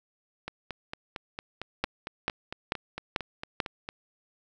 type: two click trains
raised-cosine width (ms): 0.3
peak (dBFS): -10 / -19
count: 5 / 16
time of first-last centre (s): 1.84-3.602 / 0.48-3.889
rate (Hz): 2.27 / 4.4
effects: none